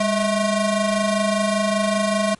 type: ring-modulated tone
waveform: 30% pulse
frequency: 428.9 Hz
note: A4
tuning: 44 cents flat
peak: -12 dBFS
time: 0-2.35 s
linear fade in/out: 5 ms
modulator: 227 Hz
effects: pink hiss -53 dBFS RMS until 2.39 s + MP3 48 kbps